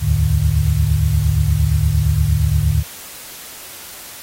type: tone cluster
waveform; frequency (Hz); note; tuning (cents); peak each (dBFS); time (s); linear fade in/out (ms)
sine; 71.3 / 79.9 / 106.1 / 148.6; C#2 / D#2 / G#2 / D3; +49 / +47 / +38 / +21; -18; 0-2.84; 50
effects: white hiss -35 dBFS RMS until 4.22 s + AAC 48 kbps